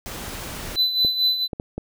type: noise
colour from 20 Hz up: pink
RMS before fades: -33 dBFS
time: 0.06-0.76 s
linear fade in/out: 0 ms
type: tone with tremolo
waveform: triangle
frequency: 4007 Hz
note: B7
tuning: 24 cents sharp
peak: -14 dBFS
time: 0.75-1.48 s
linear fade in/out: 50 ms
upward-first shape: sine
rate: 4.4 Hz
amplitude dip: 65%
type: clicks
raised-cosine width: 2 ms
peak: -15 dBFS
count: 4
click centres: 1.049 / 1.532 / 1.599 / 1.78 s
effects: none